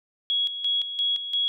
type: tone with tremolo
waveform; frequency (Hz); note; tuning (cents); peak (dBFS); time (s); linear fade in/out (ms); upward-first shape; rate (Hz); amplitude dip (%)
sine; 3331; G#7; +4; -21; 0.3-1.48; 0; square; 2.9; 65
effects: none